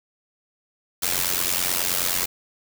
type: noise with amplitude modulation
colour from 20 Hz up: white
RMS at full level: -20 dBFS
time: 1.02-2.26 s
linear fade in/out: 10 ms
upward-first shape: sine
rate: 89.4 Hz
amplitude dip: 85%
effects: none